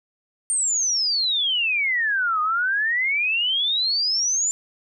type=exponential two-way sweep; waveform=sine; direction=down then up; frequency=8870 to 1221 to 7200 Hz; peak=-19 dBFS; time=0.5-4.51 s; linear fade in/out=0 ms; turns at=2.41 s; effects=none